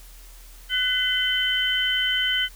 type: tone cluster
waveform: sine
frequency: 1497 / 2030 / 3059 Hz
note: F#6 / B6 / G7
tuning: +20 / +47 / -43 cents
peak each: -26 / -28 / -22 dBFS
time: 0.69-2.49 s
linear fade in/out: 50 ms
effects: added 40 Hz sine -43 dBFS peak until 2.55 s + white hiss -50 dBFS RMS until 2.55 s